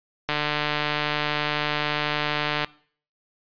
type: click train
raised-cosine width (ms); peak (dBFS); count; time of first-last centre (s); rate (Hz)
0.3; -8; 352; 0.29-2.646; 149
effects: noise-tail reverb RT60 0.5 s tail -21 dB re dry + resampled to 11025 Hz